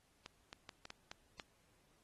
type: clicks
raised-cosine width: 0.2 ms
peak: -30 dBFS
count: 7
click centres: 0.261 / 0.529 / 0.692 / 0.854 / 0.904 / 1.115 / 1.398 s
effects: pink hiss -74 dBFS RMS until 2.03 s + AAC 32 kbps